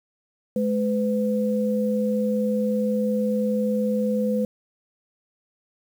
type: tone pair together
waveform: sine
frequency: 212 / 503.6 Hz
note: G#3 / B4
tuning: +36 / +34 cents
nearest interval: octave + minor third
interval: 1498 cents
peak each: -22 / -24 dBFS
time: 0.56-4.45 s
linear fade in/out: 2 ms
effects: 8-bit